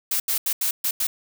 blue noise bursts at uneven times, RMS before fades -23 dBFS, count 6, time 0.11-0.2 / 0.28-0.38 / 0.46-0.53 / 0.61-0.71 / 0.84-0.91 / 1-1.07 s, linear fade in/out 5 ms, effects none

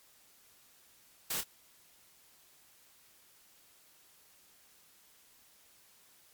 white noise with echo, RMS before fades -35 dBFS, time 1.3-1.41 s, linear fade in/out 5 ms, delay 26 ms, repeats 1, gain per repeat -8 dB, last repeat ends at 1.436 s, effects white hiss -63 dBFS RMS until 6.33 s + MP3 96 kbps

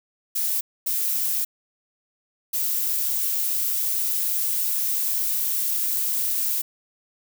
violet noise bursts at uneven times, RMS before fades -24 dBFS, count 3, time 0.35-0.61 / 0.86-1.45 / 2.53-6.62 s, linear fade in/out 10 ms, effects none

